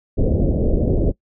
pink low-pass noise, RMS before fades -17 dBFS, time 0.17-1.12 s, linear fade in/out 20 ms, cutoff 570 Hz, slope 48 dB/octave, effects noise-tail reverb RT60 0.1 s tail -20 dB re dry

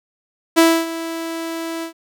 sawtooth tone with ADSR envelope, 329.3 Hz, E4, 2 cents flat, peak -4 dBFS, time 0.56-1.93 s, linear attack 24 ms, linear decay 270 ms, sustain -16 dB, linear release 100 ms, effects none

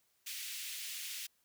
pink high-pass noise, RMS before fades -43 dBFS, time 0.26-1.27 s, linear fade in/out 10 ms, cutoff 2300 Hz, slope 24 dB/octave, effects white hiss -75 dBFS RMS until 1.44 s

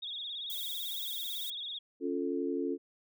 sine tone with vibrato, 3523 Hz, A7, 1 cent sharp, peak -37 dBFS, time 0.02-1.79 s, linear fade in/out 10 ms, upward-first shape sine, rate 18 Hz, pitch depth 120 cents each way
violet noise, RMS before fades -41 dBFS, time 0.5-1.5 s, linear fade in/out 0 ms
sine chord, Db augmented, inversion none, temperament equal, 277.2 / 349.2 / 440 Hz, Db4 / F4 / A4, 0 / 0 / 0 cents, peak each -34 / -35 / -36 dBFS, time 2-2.78 s, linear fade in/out 50 ms
effects none

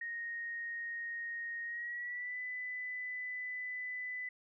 sine tone with pitch glide, 1864.7 to 1998.5 Hz, A#6 to B6, 0 to +20 cents, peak -38 dBFS, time 0.01-4.29 s, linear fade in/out 5 ms, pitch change +120 cents, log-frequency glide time 1.64-2.39 s, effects none

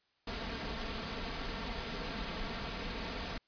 pink noise with comb filter, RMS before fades -39 dBFS, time 0.27-3.38 s, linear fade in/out 5 ms, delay 4.4 ms, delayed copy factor +0.5, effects white hiss -75 dBFS RMS until 3.47 s + resampled to 11025 Hz

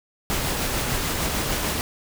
pink noise with tremolo, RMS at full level -24 dBFS, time 0.3-1.81 s, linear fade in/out 0 ms, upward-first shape sine, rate 6.7 Hz, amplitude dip 25%, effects none

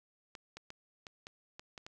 clicks, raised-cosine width 0.2 ms, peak -29 dBFS, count 8, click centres 0.352 / 0.57 / 0.704 / 1.068 / 1.269 / 1.595 / 1.778 / 1.865 s, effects none

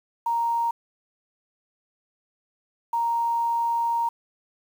sine tone pair in turn, 932.3 / 932.3 Hz, A#5 / A#5, 0 / 0 cents, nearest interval unison, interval 0 cents, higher neither, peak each -21 dBFS, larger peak neither, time 0.26-0.71 / 2.93-4.09 s, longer second, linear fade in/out 5 ms, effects 8-bit

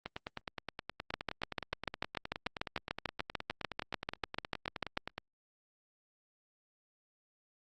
two click trains, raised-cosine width 0.3 ms, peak -22 / -17 dBFS, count 50 / 27, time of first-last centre 0.06-5.18 / 1.14-4.975 s, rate 9.57 / 6.78 Hz, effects Opus 24 kbps

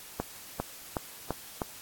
accelerating click train, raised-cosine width 1 ms, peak -15 dBFS, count 5, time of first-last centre 0.2-1.618 s, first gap 400 ms, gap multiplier 0.92, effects white hiss -47 dBFS RMS until 1.81 s + AAC 64 kbps

